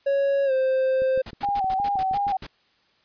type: tone with pitch glide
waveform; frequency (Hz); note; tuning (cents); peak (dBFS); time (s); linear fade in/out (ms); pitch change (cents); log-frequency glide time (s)
triangle; 555 to 523.9; C#5 to C5; +2 to +2; -17; 0.06-1.22; 10; -100; 0.45-0.52
type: click train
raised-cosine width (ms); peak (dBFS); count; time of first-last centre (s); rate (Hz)
3; -27; 10; 1.02-2.424; 6.41
type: noise bursts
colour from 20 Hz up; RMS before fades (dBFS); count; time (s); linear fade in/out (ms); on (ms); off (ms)
pink; -37; 9; 1.26-2.468; 5; 48; 97
type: tone with vibrato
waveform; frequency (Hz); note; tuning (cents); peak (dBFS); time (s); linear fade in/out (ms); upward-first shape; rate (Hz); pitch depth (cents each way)
sine; 784; G5; 0; -21; 1.43-2.37; 5; square; 2.8; 52
effects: white hiss -63 dBFS RMS until 3.04 s + resampled to 11025 Hz